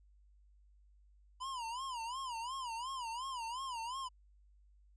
square tone with vibrato, 987.8 Hz, B5, in tune, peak -40 dBFS, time 1.4-4.09 s, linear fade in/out 20 ms, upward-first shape sine, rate 2.8 Hz, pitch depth 160 cents each way, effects added 50 Hz sine -62 dBFS peak until 4.96 s + resampled to 22050 Hz

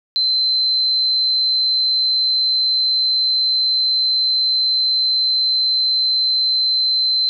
sine tone, 4082 Hz, C8, 44 cents flat, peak -14 dBFS, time 0.16-7.29 s, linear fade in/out 0 ms, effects none

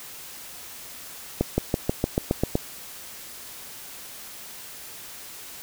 accelerating click train, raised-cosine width 2 ms, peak -7 dBFS, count 9, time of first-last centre 1.41-2.554 s, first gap 170 ms, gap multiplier 0.95, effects white hiss -41 dBFS RMS until 5.62 s

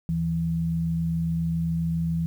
sine tone pair together, 78.06 / 165.4 Hz, D#2 / E3, +6 / +6 cents, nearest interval octave + minor second, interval 1300 cents, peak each -33 / -23 dBFS, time 0.09-2.26 s, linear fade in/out 0 ms, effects 9-bit

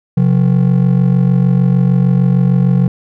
triangle ring-modulated tone, 155.56 Hz, D#3, in tune, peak -3 dBFS, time 0.17-2.88 s, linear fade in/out 2 ms, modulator 23.3 Hz, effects none

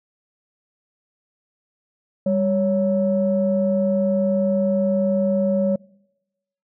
sine tone pair together, 198.7 / 557.5 Hz, G3 / C#5, +24 / +10 cents, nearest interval octave + tritone, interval 1786 cents, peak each -19 dBFS, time 2.26-5.76 s, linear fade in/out 5 ms, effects noise-tail reverb RT60 0.9 s tail -25 dB re dry + tanh soft clip ceiling -9 dBFS

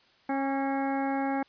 harmonic tone with a mistuned harmonic, 272.5 Hz, C#4, 29 cents flat, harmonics 1 / 2 / 3 / 4 / 5 / 6 / 7 / 8, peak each -29 / -36 / -31 / -44 / -43 / -41 / -47 / -43 dBFS, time 0.29-1.43 s, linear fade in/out 5 ms, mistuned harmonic 4, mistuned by +44 cents, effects white hiss -62 dBFS RMS until 1.48 s + resampled to 11025 Hz

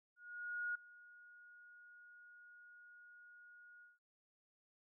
sine tone with ADSR envelope, 1442 Hz, F#6, 45 cents flat, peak -37 dBFS, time 0.16-3.99 s, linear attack 590 ms, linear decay 6 ms, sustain -21 dB, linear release 170 ms, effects none

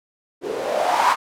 violet noise with low-pass filter sweep, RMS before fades -20 dBFS, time 0.41-1.16 s, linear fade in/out 50 ms, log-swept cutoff 370 to 1100 Hz, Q 5.8, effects none

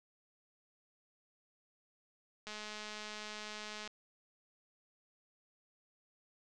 click train, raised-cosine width 0.2 ms, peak -28 dBFS, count 299, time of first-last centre 2.47-3.876 s, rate 212 Hz, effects resampled to 24000 Hz + 10-bit

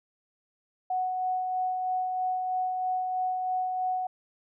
sine tone with tremolo, 740 Hz, F#5, in tune, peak -25 dBFS, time 0.9-4.07 s, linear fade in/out 5 ms, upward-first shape sine, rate 3.1 Hz, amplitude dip 30%, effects none

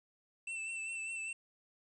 square tone with vibrato, 2669 Hz, E7, 21 cents sharp, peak -39 dBFS, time 0.47-1.33 s, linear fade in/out 5 ms, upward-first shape sine, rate 5 Hz, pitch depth 26 cents each way, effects resampled to 24000 Hz + 11-bit

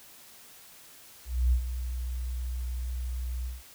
sine tone with ADSR envelope, 61.74 Hz, B1, in tune, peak -19 dBFS, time 1.25-3.63 s, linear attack 270 ms, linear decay 87 ms, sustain -11 dB, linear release 180 ms, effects white hiss -52 dBFS RMS until 3.74 s

